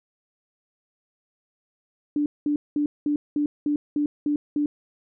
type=tone bursts; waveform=sine; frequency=293.7 Hz; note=D4; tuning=in tune; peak=-20 dBFS; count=9; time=2.16-4.66 s; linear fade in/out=2 ms; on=100 ms; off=200 ms; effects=none